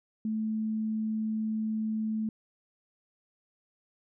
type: tone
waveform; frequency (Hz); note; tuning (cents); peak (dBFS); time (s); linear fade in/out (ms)
sine; 218.3; A3; -13; -28; 0.25-2.29; 2
effects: none